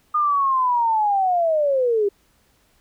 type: linear sweep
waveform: sine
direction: down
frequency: 1227 to 392.3 Hz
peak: -16 dBFS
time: 0.14-2.09 s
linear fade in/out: 10 ms
effects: pink hiss -61 dBFS RMS until 2.8 s